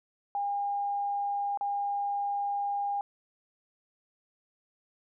sine tone with dropouts, 808 Hz, G#5, 48 cents flat, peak -28 dBFS, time 0.35-3.01 s, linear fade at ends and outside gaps 1 ms, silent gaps 1.574-1.61 s, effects none

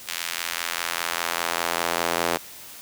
sawtooth tone with high-pass filter sweep, 85 Hz, F2, 46 cents flat, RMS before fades -27 dBFS, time 0.07-2.38 s, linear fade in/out 20 ms, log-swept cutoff 2400 to 480 Hz, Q 0.81, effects white hiss -42 dBFS RMS until 2.81 s

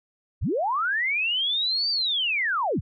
sine linear two-way sweep, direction up then down, 30.87 to 4699 to 30.87 Hz, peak -22 dBFS, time 0.41-2.81 s, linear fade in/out 20 ms, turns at 1.9 s, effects none

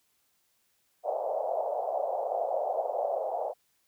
white band-pass noise, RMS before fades -31 dBFS, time 1.03-3.54 s, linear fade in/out 50 ms, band 530 to 740 Hz, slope 48 dB/octave, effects white hiss -72 dBFS RMS until 3.87 s

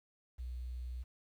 sine tone, 61.74 Hz, B1, in tune, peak -39 dBFS, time 0.38-1.04 s, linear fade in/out 20 ms, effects 11-bit

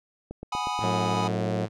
click train, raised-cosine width 2 ms, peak -23 dBFS, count 5, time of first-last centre 0.31-0.791 s, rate 8.31 Hz
square chord, G# minor seventh, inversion third, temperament equal, 740 / 830.6 / 987.8 / 1244.5 Hz, F#5 / G#5 / B5 / D#6, 0 / 0 / 0 / 0 cents, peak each -37 / -32 / -32 / -34 dBFS, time 0.52-1.28 s, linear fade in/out 5 ms
sawtooth tone, 109.4 Hz, A2, 9 cents flat, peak -25 dBFS, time 0.79-1.69 s, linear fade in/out 50 ms
harmonic tone, 90.9 Hz, F#2, 30 cents flat, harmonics 2 / 3 / 4 / 5 / 6 / 7 / 8, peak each -30 / -39 / -37 / -35 / -35 / -38 / -38 dBFS, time 0.83-1.66 s, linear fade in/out 10 ms
effects low-pass 6000 Hz 12 dB/octave

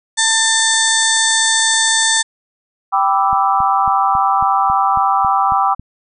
harmonic tone, 893 Hz, A5, 25 cents sharp, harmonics 1 / 2 / 4 / 5 / 6 / 7 / 8 / 9 / 10, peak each -22 / -17 / -18 / -23 / -29 / -21 / -24 / -18 / -24 dBFS, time 0.17-2.23 s, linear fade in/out 20 ms
sine chord, E minor seventh, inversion first, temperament equal, 784 / 987.8 / 1174.7 / 1318.5 Hz, G5 / B5 / D6 / E6, 0 / 0 / 0 / 0 cents, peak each -15 / -18 / -16 / -20 dBFS, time 2.92-5.75 s, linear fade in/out 20 ms
click train, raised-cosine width 5 ms, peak -18 dBFS, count 10, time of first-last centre 3.33-5.796 s, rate 3.65 Hz
effects none

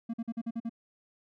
triangle tone bursts, 230 Hz, A#3, 23 cents flat, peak -29 dBFS, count 7, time 0.09-0.695 s, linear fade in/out 10 ms, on 47 ms, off 46 ms, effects none

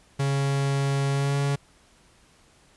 45% pulse tone with pitch glide, 138.59 to 140.61 Hz, C#3 to C#3, 0 to +25 cents, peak -22 dBFS, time 0.19-1.56 s, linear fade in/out 10 ms, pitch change +25 cents, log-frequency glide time 1.12-1.36 s, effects pink hiss -58 dBFS RMS until 2.76 s + resampled to 24000 Hz

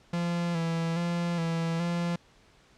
45% pulse tone with vibrato, 168.8 Hz, E3, 41 cents sharp, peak -27 dBFS, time 0.13-2.16 s, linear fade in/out 5 ms, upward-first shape square, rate 1.2 Hz, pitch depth 34 cents each way, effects pink hiss -60 dBFS RMS until 2.77 s + low-pass 6000 Hz 12 dB/octave

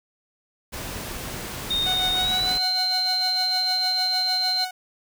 pink noise, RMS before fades -33 dBFS, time 0.72-2.59 s, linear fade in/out 20 ms
sine tone with pitch glide, 3686 to 4137 Hz, A#7 to C8, -20 to -20 cents, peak -21 dBFS, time 1.7-4.65 s, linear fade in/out 10 ms, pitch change +200 cents, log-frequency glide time 2.12-2.62 s
sawtooth tone with tremolo, 740 Hz, F#5, in tune, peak -22 dBFS, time 1.86-4.71 s, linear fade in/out 5 ms, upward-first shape sine, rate 6.6 Hz, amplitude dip 60%
effects none

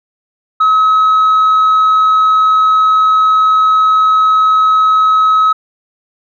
sine tone, 1281 Hz, E6, 50 cents flat, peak -4 dBFS, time 0.6-5.53 s, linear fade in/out 10 ms, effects tanh soft clip ceiling -5 dBFS

